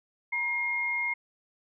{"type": "tone pair together", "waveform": "sine", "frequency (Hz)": [957, 2134], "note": ["A#5", "C7"], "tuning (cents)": [45, 34], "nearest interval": "octave + major second", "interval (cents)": 1389, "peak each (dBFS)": [-37, -27], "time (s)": [0.32, 1.14], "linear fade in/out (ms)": 10, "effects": []}